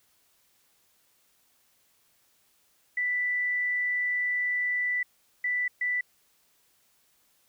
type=tone bursts at uneven times; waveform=sine; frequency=1978 Hz; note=B6; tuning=2 cents sharp; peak=-25 dBFS; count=3; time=2.97-5.03 / 5.44-5.68 / 5.81-6.01 s; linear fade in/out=5 ms; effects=white hiss -67 dBFS RMS until 7.48 s